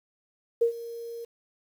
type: tone with ADSR envelope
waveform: sine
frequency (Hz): 466.2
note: A#4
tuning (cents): 0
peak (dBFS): -17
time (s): 0.61-1.25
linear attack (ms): 10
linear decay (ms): 100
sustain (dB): -18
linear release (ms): 8
effects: 9-bit